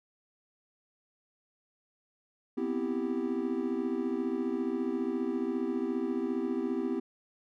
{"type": "chord", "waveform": "triangle", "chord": "C major seventh", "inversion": "third", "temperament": "equal", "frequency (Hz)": [246.9, 261.6, 329.6, 392], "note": ["B3", "C4", "E4", "G4"], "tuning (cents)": [0, 0, 0, 0], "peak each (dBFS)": -33, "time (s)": [2.57, 7], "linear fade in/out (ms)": 10, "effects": []}